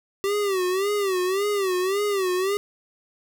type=tone with vibrato; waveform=square; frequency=387.5 Hz; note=G4; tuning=20 cents flat; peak=-22 dBFS; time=0.24-2.57 s; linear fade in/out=0 ms; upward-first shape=sine; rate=1.8 Hz; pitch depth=120 cents each way; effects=none